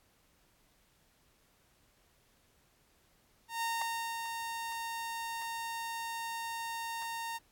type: tone with ADSR envelope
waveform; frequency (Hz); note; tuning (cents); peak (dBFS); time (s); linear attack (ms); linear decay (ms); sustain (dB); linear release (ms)
sawtooth; 920; A#5; -23; -28; 3.48-7.39; 140; 550; -5; 27
effects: pink hiss -69 dBFS RMS until 7.51 s + AAC 64 kbps